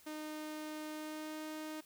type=tone with pitch glide; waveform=sawtooth; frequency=307.1 to 310 Hz; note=D#4 to D#4; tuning=-23 to -6 cents; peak=-38 dBFS; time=0.06-1.81 s; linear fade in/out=10 ms; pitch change=+17 cents; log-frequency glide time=0.89-1.42 s; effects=white hiss -63 dBFS RMS until 1.85 s